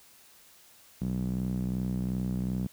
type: tone with band-pass filter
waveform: sawtooth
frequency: 62.7 Hz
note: B1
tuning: 27 cents sharp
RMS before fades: -31 dBFS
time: 1.01-2.67 s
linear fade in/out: 5 ms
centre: 180 Hz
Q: 3.1
effects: white hiss -57 dBFS RMS until 2.72 s